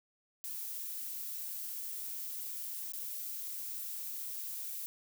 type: noise with dropouts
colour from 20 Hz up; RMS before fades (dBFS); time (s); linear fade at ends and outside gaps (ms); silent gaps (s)
violet; -41; 0.44-4.86; 0; 2.921-2.935
effects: none